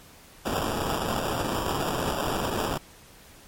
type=noise with sample-and-hold; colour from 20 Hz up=white; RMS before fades=-28 dBFS; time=0.45-2.78 s; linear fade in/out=10 ms; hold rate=2100 Hz; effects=pink hiss -51 dBFS RMS until 3.47 s + MP3 64 kbps